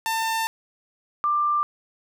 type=tone pair in turn; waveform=sawtooth / sine; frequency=897 / 1186 Hz; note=A5 / D6; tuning=+33 / +17 cents; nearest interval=perfect fourth; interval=484 cents; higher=second; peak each=-19 dBFS; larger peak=neither; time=0.06-0.47 / 1.24-1.63 s; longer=first; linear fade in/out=0 ms; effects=none